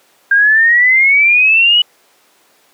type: exponential sweep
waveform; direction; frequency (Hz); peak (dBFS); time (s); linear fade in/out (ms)
sine; up; 1594 to 2960; -6; 0.31-1.82; 5
effects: pink hiss -51 dBFS RMS until 2.73 s + high-pass 400 Hz 12 dB/octave